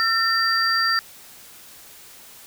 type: tone cluster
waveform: sine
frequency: 1355 / 1811 / 4709 Hz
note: E6 / A6 / D8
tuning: +47 / +49 / +4 cents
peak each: -22 dBFS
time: 0-0.99 s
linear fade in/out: 0 ms
effects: white hiss -45 dBFS RMS until 2.46 s